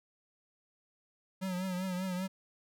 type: tone with vibrato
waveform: square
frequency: 184.6 Hz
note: F#3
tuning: 4 cents flat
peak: -34 dBFS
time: 1.41-2.28 s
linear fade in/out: 20 ms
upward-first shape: triangle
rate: 5.1 Hz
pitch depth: 71 cents each way
effects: none